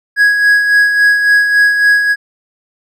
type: tone with tremolo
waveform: triangle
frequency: 1661.2 Hz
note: G#6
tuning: in tune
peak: -3 dBFS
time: 0.16-2.16 s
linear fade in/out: 50 ms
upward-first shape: sine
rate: 3.6 Hz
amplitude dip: 50%
effects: none